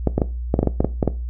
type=clicks; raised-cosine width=2 ms; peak=-3 dBFS; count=11; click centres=0.073 / 0.18 / 0.218 / 0.541 / 0.591 / 0.63 / 0.673 / 0.805 / 0.846 / 1.028 / 1.077 s; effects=noise-tail reverb RT60 0.3 s tail -17 dB re dry + added 60 Hz sine -24 dBFS peak until 1.29 s